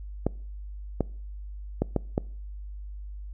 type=clicks; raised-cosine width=2 ms; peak=-10 dBFS; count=5; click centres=0.266 / 1.007 / 1.82 / 1.963 / 2.179 s; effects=noise-tail reverb RT60 0.5 s tail -24 dB re dry + added 50 Hz sine -36 dBFS peak until 3.33 s